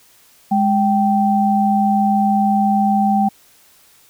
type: tone pair together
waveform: sine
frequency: 206.9 / 779.3 Hz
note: G#3 / G5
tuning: -6 / -10 cents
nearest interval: octave + major seventh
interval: 2296 cents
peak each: -15 dBFS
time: 0.51-3.29 s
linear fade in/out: 10 ms
effects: white hiss -51 dBFS RMS until 4.09 s